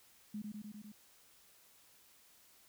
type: tone with echo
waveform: sine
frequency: 210 Hz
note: G#3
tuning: 19 cents sharp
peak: -39 dBFS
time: 0.34-0.42 s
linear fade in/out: 5 ms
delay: 100 ms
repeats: 5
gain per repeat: -2 dB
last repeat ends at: 0.92 s
effects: white hiss -65 dBFS RMS until 2.68 s

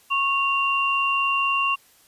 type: tone pair together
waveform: sine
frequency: 1100 / 2772 Hz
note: C#6 / F7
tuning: -14 / -14 cents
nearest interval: octave + major third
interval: 1600 cents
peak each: -22 dBFS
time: 0.1-1.76 s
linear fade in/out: 20 ms
effects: white hiss -56 dBFS RMS until 2.07 s + resampled to 32000 Hz

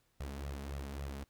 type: tone with flanger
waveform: sawtooth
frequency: 69.8 Hz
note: C#2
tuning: 13 cents sharp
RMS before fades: -42 dBFS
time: 0.2-1.24 s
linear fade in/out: 5 ms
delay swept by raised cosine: 1.5 to 4.8 ms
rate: 3.6 Hz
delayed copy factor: +0.7
effects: pink hiss -75 dBFS RMS until 1.29 s

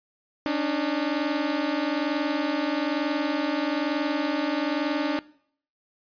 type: tone pair together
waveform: sawtooth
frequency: 280.5 / 301.6 Hz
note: C#4 / D4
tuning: +21 / +46 cents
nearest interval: minor second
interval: 125 cents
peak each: -24 / -22 dBFS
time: 0.46-5.19 s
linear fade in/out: 0 ms
effects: noise-tail reverb RT60 0.6 s tail -20 dB re dry + resampled to 11025 Hz

